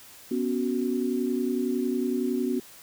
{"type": "chord", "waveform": "sine", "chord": "B suspended second", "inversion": "none", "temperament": "just", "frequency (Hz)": [246.9, 277.8, 370.4], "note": ["B3", "C#4", "F#4"], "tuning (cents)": [0, 4, 2], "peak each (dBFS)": [-27, -30, -29], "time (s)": [0.31, 2.6], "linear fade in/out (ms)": 5, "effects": ["white hiss -49 dBFS RMS until 2.82 s"]}